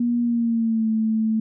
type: tone with pitch glide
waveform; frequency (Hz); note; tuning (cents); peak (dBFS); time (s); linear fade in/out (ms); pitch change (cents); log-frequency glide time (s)
sine; 238.9 to 220.3; A#3 to A3; +43 to +2; -18; 0-1.4; 5; -141; 0.21-0.89
effects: none